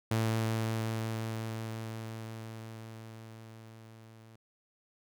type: tone with level ramp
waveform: sawtooth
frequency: 111.8 Hz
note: A2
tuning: 28 cents sharp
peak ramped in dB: -23 to -49 dBFS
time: 0.11-4.36 s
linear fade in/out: 5 ms
effects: none